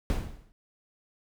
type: noise with exponential decay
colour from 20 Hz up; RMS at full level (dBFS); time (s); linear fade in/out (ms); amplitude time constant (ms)
brown; -23; 0.1-0.52; 0; 91
effects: none